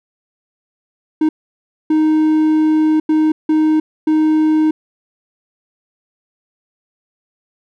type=tone bursts at uneven times; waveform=triangle; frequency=311.1 Hz; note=D#4; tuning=in tune; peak=-8 dBFS; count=5; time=1.21-1.29 / 1.9-3 / 3.09-3.32 / 3.49-3.8 / 4.07-4.71 s; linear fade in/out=5 ms; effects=none